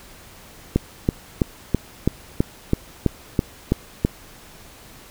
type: click train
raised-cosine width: 3 ms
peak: -3 dBFS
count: 11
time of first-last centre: 0.76-4.049 s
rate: 3.04 Hz
effects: pink hiss -45 dBFS RMS until 5.1 s